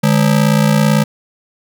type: ring-modulated tone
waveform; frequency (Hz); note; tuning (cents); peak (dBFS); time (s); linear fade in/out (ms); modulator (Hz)
square; 179.1; F3; +44; -7; 0.03-1.04; 10; 29
effects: none